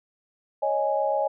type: chord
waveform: sine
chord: C# suspended second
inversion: none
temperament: equal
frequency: 554.4 / 622.3 / 830.6 Hz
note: C#5 / D#5 / G#5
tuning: 0 / 0 / 0 cents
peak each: -26 dBFS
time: 0.62-1.28 s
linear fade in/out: 10 ms
effects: none